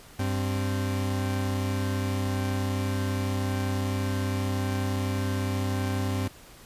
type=tone pair together; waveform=40% pulse; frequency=97.39 / 260 Hz; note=G2 / C4; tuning=-11 / -11 cents; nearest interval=octave + perfect fourth; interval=1700 cents; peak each=-26 / -31 dBFS; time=0.19-6.28 s; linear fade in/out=5 ms; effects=pink hiss -50 dBFS RMS until 6.65 s + resampled to 32000 Hz